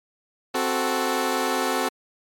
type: chord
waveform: 15% pulse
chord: F# diminished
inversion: second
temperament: equal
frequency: 261.6 / 370 / 440 Hz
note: C4 / F#4 / A4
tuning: 0 / 0 / 0 cents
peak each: -20 dBFS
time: 0.54-1.89 s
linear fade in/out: 10 ms
effects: MP3 64 kbps